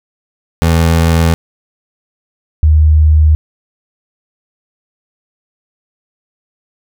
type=tone pair in turn; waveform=25% pulse / sine; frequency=82.5 / 77.06 Hz; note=E2 / D#2; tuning=+2 / -16 cents; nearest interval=minor second; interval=118 cents; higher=first; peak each=-4 dBFS; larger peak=neither; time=0.62-1.34 / 2.63-3.35 s; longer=neither; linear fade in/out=0 ms; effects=none